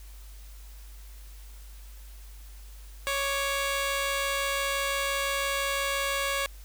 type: tone pair together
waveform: 10% pulse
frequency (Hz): 554.4 / 1174.7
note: C#5 / D6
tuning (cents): 0 / 0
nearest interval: octave + minor second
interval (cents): 1300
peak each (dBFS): -19 / -28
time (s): 3.07-6.46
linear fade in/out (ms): 0
effects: added 50 Hz sine -43 dBFS peak until 6.64 s + white hiss -55 dBFS RMS until 6.64 s